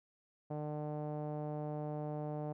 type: tone with low-pass filter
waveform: sawtooth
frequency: 150 Hz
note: D3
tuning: 37 cents sharp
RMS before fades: -40 dBFS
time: 0.5-2.53 s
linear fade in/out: 10 ms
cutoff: 690 Hz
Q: 2.7
effects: none